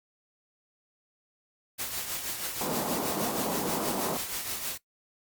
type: noise with tremolo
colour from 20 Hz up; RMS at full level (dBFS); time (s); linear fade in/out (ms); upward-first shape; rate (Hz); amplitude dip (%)
white; -32; 1.78-4.78; 20; triangle; 6.3; 55
type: band-pass noise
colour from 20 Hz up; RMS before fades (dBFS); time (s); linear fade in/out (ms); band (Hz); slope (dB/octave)
pink; -32; 2.61-4.17; 2; 180 to 1100; 24
effects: noise-tail reverb RT60 0.1 s tail -17 dB re dry + Opus 48 kbps